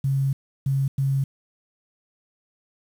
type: tone bursts at uneven times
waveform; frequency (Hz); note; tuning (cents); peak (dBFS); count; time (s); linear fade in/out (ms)
sine; 136.3; C#3; -29; -19; 3; 0.04-0.33 / 0.66-0.88 / 0.98-1.24; 5
effects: 8-bit